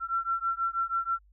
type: beating tone pair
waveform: sine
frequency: 1352 / 1358.2 Hz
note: E6 / F6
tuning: +43 / -49 cents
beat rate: 6.2 Hz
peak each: -30 dBFS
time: 0-1.19 s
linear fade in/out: 50 ms
effects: added 50 Hz sine -57 dBFS peak until 1.32 s